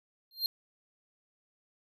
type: tone with exponential growth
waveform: square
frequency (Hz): 4192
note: C8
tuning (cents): +2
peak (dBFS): -24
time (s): 0.31-0.46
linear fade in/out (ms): 1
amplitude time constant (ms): 31
effects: none